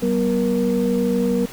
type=tone cluster; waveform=sine; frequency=191.3 / 243.7 / 472.9 Hz; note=G3 / B3 / A#4; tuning=-42 / -23 / +25 cents; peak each=-20 dBFS; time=0.02-1.46 s; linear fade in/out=10 ms; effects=tanh soft clip ceiling -10 dBFS + pink hiss -38 dBFS RMS until 1.52 s